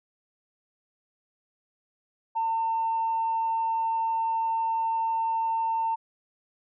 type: tone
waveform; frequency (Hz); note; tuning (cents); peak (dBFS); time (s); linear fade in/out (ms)
sine; 903; A5; +45; -23; 2.35-5.96; 20
effects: tanh soft clip ceiling -19 dBFS